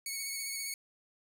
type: tone with vibrato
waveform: 10% pulse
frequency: 2217 Hz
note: C#7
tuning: in tune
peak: -27 dBFS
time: 0.06-0.74 s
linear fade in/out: 2 ms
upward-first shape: sine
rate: 15 Hz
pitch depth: 24 cents each way
effects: none